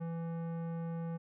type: tone with tanh clipping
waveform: sine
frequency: 166.5 Hz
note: E3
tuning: 18 cents sharp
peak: -38 dBFS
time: 0-1.18 s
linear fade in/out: 20 ms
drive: 15 dB
effects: none